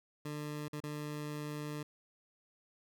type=tone with dropouts; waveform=20% pulse; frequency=149.1 Hz; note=D3; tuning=27 cents sharp; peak=-34 dBFS; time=0.25-1.83 s; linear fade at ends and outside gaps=5 ms; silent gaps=0.682-0.73 / 0.803-0.836 s; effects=none